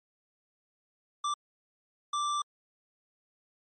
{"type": "tone bursts at uneven times", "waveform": "square", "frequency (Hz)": 1174.7, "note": "D6", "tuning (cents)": 0, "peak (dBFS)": -29, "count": 2, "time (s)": [[1.24, 1.34], [2.13, 2.42]], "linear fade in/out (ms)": 5, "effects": ["MP3 32 kbps"]}